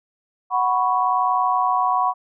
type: chord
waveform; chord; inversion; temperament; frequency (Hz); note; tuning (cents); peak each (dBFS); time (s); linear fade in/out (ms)
sine; F# suspended fourth; none; equal; 740 / 987.8 / 1108.7; F#5 / B5 / C#6; 0 / 0 / 0; -21; 0.5-2.14; 50
effects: none